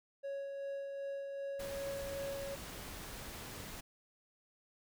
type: tone with tremolo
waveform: triangle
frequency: 554.4 Hz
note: C#5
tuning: in tune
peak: -36 dBFS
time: 0.23-2.56 s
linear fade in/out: 20 ms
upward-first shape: sine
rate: 2.6 Hz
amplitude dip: 30%
type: noise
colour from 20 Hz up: pink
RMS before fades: -47 dBFS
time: 1.59-3.81 s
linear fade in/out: 10 ms
effects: none